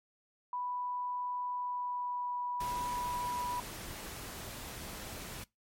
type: tone with pitch glide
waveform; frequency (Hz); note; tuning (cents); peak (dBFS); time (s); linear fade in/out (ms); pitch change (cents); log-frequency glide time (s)
sine; 987.8 to 980.4; B5 to B5; 0 to -13; -34; 0.53-3.6; 2; -13; 1.51-2.37
type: noise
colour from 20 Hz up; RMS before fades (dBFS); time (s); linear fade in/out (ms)
pink; -44; 2.6-5.44; 5
effects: noise-tail reverb RT60 0.2 s tail -23 dB re dry + MP3 64 kbps